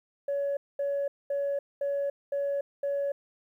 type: tone bursts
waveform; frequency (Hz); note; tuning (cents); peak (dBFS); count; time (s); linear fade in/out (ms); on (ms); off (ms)
sine; 563; C#5; +27; -25; 6; 0.28-3.12; 5; 290; 220
effects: tanh soft clip ceiling -24 dBFS + 11-bit